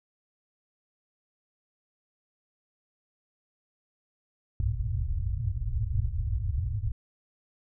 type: low-pass noise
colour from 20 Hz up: white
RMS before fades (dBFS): -29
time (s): 4.6-6.92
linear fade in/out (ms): 2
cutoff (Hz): 120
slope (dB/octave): 96
effects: none